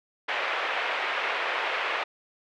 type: band-pass noise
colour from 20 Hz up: white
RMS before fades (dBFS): -29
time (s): 0.28-2.04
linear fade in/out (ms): 10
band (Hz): 460 to 2600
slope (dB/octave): 24
effects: none